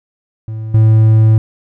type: tone with level steps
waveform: triangle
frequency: 110 Hz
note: A2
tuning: in tune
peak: -18 / -3 dBFS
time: 0.48-1.38 s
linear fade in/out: 0 ms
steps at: 0.74 s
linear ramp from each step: 5 ms
effects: none